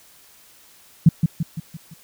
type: tone with echo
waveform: sine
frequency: 162.5 Hz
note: E3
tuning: 24 cents flat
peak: -6 dBFS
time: 1.06-1.09 s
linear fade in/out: 5 ms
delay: 170 ms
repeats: 5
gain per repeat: -6 dB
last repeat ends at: 1.94 s
effects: white hiss -51 dBFS RMS until 2.03 s